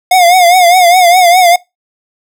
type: tone with vibrato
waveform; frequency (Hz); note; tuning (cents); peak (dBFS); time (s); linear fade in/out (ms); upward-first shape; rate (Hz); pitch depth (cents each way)
square; 715; F5; +41; -4; 0.11-1.56; 5; triangle; 4.9; 99
effects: noise-tail reverb RT60 0.2 s tail -22 dB re dry